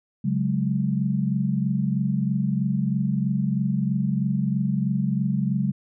sine chord, C# suspended fourth, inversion none, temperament just, 138.59 / 184.79 / 207.9 Hz, C#3 / F#3 / G#3, 0 / -2 / +2 cents, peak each -25 dBFS, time 0.24-5.72 s, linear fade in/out 10 ms, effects none

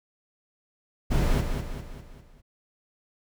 brown noise with echo, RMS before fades -22 dBFS, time 1.1-1.42 s, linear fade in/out 20 ms, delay 200 ms, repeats 5, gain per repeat -6 dB, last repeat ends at 2.42 s, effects none

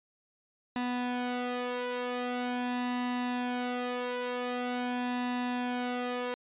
sawtooth tone with flanger, 246.9 Hz, B3, in tune, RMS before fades -33 dBFS, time 0.76-6.34 s, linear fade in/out 0 ms, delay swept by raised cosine 1.1 to 3 ms, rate 0.22 Hz, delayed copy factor +0.7, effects resampled to 8000 Hz

